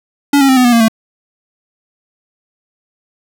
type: tone with pitch steps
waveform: square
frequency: 284.2 / 272.9 / 262.1 / 251.7 / 241.8 / 232.2 / 223 Hz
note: C#4 / C#4 / C4 / B3 / B3 / A#3 / A3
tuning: +43 / -27 / +3 / +33 / -36 / -7 / +23 cents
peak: -7 dBFS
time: 0.33-0.883 s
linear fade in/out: 5 ms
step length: 79 ms
effects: none